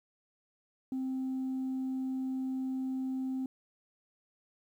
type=tone; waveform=sine; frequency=261.6 Hz; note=C4; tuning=in tune; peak=-30 dBFS; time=0.92-3.46 s; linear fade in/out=2 ms; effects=tanh soft clip ceiling -30 dBFS + 11-bit